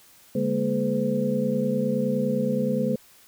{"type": "tone cluster", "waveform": "sine", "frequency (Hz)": [143.6, 205.2, 234.9, 429, 510], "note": ["D3", "G#3", "A#3", "A4", "C5"], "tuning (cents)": [-39, -21, 13, -44, -44], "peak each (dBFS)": [-31, -26, -27, -32, -27], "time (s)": [0.35, 2.96], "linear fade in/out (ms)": 5, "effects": ["white hiss -54 dBFS RMS until 3.27 s"]}